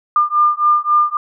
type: beating tone pair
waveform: sine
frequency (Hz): 1200 / 1203.7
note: D6 / D6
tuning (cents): +37 / +42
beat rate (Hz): 3.7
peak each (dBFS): -14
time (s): 0.16-1.17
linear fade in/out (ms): 2
effects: none